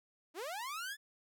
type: linear sweep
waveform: sawtooth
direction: up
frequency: 291.3 to 1760 Hz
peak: -36 dBFS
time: 0.34-0.97 s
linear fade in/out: 50 ms
effects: none